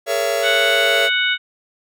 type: chord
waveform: 45% pulse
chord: A# half-diminished seventh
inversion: third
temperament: just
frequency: 419.5 / 466.2 / 559.4 / 671.3 Hz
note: G#4 / A#4 / C#5 / E5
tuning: +17 / 0 / +16 / +31 cents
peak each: -26 / -25 / -22 / -21 dBFS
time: 0.06-1.1 s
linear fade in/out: 50 ms
type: harmonic tone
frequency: 740 Hz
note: F#5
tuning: in tune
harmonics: 2 / 3 / 4 / 5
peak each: -19 / -21 / -22 / -23 dBFS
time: 0.42-1.38 s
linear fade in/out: 50 ms
effects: none